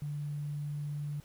sine tone with sample-and-hold, 146.6 Hz, D3, 3 cents flat, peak -34 dBFS, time 0.02-1.2 s, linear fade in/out 0 ms, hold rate 11025 Hz, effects pink hiss -61 dBFS RMS until 1.24 s

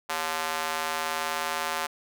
square tone with high-pass filter, 79.9 Hz, D#2, 47 cents sharp, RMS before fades -30 dBFS, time 0.09-1.87 s, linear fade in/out 10 ms, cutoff 900 Hz, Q 1.2, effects none

